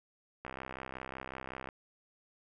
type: click train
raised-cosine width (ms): 0.5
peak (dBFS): -26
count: 82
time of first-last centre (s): 0.45-1.689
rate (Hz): 65.4
effects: none